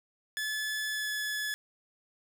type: tone with pitch glide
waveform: sawtooth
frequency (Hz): 1724 to 1712.1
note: A6 to A6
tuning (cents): -36 to -48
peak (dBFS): -28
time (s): 0.37-1.54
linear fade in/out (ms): 0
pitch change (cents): -12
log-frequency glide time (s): 0.91-1.09
effects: 9-bit